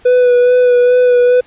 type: tone with vibrato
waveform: triangle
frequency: 493.9 Hz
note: B4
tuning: in tune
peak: -4 dBFS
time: 0.05-1.41 s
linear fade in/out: 10 ms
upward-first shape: sine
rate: 2.4 Hz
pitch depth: 19 cents each way
effects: pink hiss -46 dBFS RMS until 1.46 s + resampled to 8000 Hz